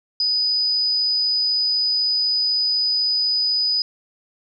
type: tone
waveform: sine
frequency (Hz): 4978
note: D#8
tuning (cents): 0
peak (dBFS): -17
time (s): 0.2-3.82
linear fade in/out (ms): 2
effects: none